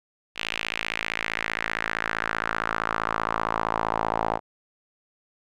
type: tone with band-pass filter sweep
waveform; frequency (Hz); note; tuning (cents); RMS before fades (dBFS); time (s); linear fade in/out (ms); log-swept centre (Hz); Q
sawtooth; 55.3; A1; +9; -28; 0.35-4.4; 50; 2800 to 830; 2.7
effects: none